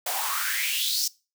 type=noise with high-pass filter sweep; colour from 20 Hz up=white; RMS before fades=-27 dBFS; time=0.06-1.08 s; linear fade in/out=5 ms; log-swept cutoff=630 to 5700 Hz; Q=5.4; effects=noise-tail reverb RT60 0.3 s tail -22 dB re dry